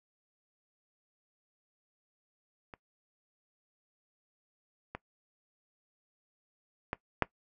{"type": "clicks", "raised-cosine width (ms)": 0.5, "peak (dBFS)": [-30, -23, -17, -9], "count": 4, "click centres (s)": [2.738, 4.95, 6.931, 7.223], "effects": ["noise-tail reverb RT60 0.1 s tail -20 dB re dry"]}